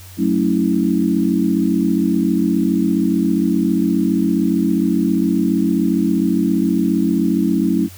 sine chord, F# minor seventh, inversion none, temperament equal with one note detuned, 185 / 220 / 277.2 / 324.3 Hz, F#3 / A3 / C#4 / E4, 0 / 0 / 0 / -28 cents, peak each -19 dBFS, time 0.17-7.89 s, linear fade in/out 50 ms, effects added 92 Hz sine -37 dBFS peak until 7.97 s + white hiss -42 dBFS RMS until 7.97 s

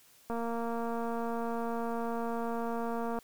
click train, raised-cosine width 1 ms, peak -23 dBFS, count 671, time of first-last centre 0.3-3.188 s, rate 232 Hz, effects white hiss -61 dBFS RMS until 3.23 s

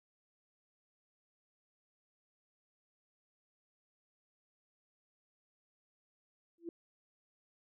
sine tone with exponential growth, 338.1 Hz, E4, 44 cents sharp, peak -35 dBFS, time 6.58-6.69 s, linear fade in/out 2 ms, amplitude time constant 23 ms, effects none

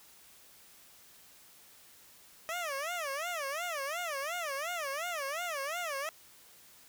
15% pulse tone with vibrato, 622.3 Hz, D#5, in tune, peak -28 dBFS, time 2.49-6.09 s, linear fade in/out 0 ms, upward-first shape sine, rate 2.8 Hz, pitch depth 240 cents each way, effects white hiss -58 dBFS RMS until 6.88 s

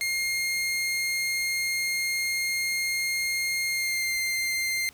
sawtooth tone with pitch glide, 2129 to 2098 Hz, C7 to C7, +30 to +4 cents, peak -22 dBFS, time 0.01-4.89 s, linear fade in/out 0 ms, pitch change -26 cents, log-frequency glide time 3.68-4.12 s, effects pink hiss -54 dBFS RMS until 4.93 s

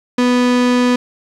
35% pulse tone, 247.1 Hz, B3, 1 cent sharp, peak -9 dBFS, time 0.18-0.96 s, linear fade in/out 5 ms, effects low-pass 6000 Hz 12 dB/octave + 8-bit

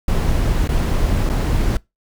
brown noise with dropouts, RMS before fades -17 dBFS, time 0.08-1.77 s, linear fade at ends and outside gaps 2 ms, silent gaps 0.676-0.69 / 1.292-1.298 s, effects noise-tail reverb RT60 0.2 s tail -23 dB re dry

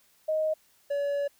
sine / triangle tone pair in turn, 625 / 569 Hz, D#5 / C#5, +8 / +45 cents, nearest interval major second, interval 163 cents, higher first, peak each -24 dBFS, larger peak neither, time 0.28-0.54 / 0.9-1.28 s, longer second, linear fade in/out 10 ms, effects white hiss -64 dBFS RMS until 1.39 s

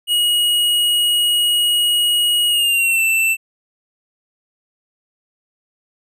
square tone with pitch glide, 2895 to 2670 Hz, F#7 to E7, -38 to +22 cents, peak -14 dBFS, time 0.07-3.37 s, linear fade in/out 50 ms, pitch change -140 cents, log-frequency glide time 2.48-3.02 s, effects none

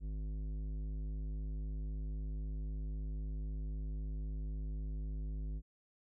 triangle tone with tanh clipping, 51.91 Hz, G#1, in tune, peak -39 dBFS, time 0-5.62 s, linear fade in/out 50 ms, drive 16 dB, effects none

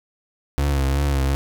35% pulse tone with vibrato, 69.3 Hz, C#2, in tune, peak -16 dBFS, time 0.58-1.35 s, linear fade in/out 0 ms, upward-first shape triangle, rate 2.7 Hz, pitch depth 66 cents each way, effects none

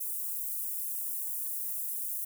white high-pass noise, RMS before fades -35 dBFS, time 0-2.25 s, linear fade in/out 10 ms, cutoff 9800 Hz, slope 24 dB/octave, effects none

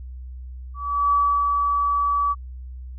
sine tone with ADSR envelope, 1146 Hz, D6, 43 cents flat, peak -15 dBFS, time 0.74-2.35 s, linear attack 380 ms, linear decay 320 ms, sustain -3 dB, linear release 36 ms, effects added 63 Hz sine -33 dBFS peak until 2.98 s

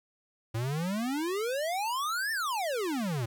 square exponential two-way sweep, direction up then down, 108.5 to 1828 to 108.5 Hz, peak -30 dBFS, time 0.54-3.26 s, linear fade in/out 10 ms, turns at 2.32 s, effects 11-bit

